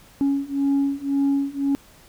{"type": "beating tone pair", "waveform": "sine", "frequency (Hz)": [277.2, 279.1], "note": ["C#4", "C#4"], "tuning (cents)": [0, 12], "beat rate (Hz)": 1.9, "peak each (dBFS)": [-21, -20], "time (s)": [0.21, 1.75], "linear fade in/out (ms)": 0, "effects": ["tanh soft clip ceiling -15 dBFS", "pink hiss -51 dBFS RMS until 2.08 s"]}